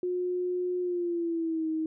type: tone with pitch glide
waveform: sine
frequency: 360 to 317 Hz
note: F#4 to D#4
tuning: -47 to +32 cents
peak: -27 dBFS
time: 0.03-1.86 s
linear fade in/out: 2 ms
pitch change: -221 cents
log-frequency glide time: 0.81-1.68 s
effects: none